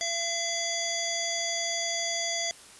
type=harmonic tone; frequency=678 Hz; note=E5; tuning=49 cents sharp; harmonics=1 / 3 / 5 / 7 / 9 / 10; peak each=-35 / -35 / -35 / -35 / -35 / -35 dBFS; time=0.01-2.51 s; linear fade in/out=0 ms; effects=white hiss -50 dBFS RMS until 2.79 s + resampled to 24000 Hz